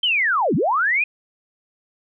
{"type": "linear two-way sweep", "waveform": "sine", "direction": "down then up", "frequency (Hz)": [3163, 130.81, 2534], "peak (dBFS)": -16, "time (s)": [0.03, 1.04], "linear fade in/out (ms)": 5, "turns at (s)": 0.55, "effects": []}